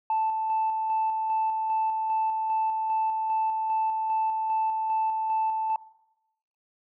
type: tone with tremolo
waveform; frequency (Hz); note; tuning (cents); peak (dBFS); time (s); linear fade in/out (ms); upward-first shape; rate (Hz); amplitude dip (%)
sine; 880; A5; 0; -21; 0.1-5.76; 2; square; 2.5; 30
effects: noise-tail reverb RT60 0.9 s tail -21 dB re dry + tanh soft clip ceiling -19 dBFS